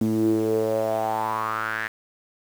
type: tone with band-pass filter sweep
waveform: sawtooth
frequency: 110 Hz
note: A2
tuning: in tune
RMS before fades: -24 dBFS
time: 0.01-1.88 s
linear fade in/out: 5 ms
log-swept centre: 250 to 1800 Hz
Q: 6
effects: 7-bit